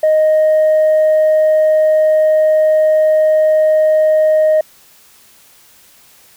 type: tone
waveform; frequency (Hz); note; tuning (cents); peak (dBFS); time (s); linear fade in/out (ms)
sine; 622; D#5; -1; -6; 0.03-4.61; 5
effects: tanh soft clip ceiling -6 dBFS + white hiss -46 dBFS RMS until 6.36 s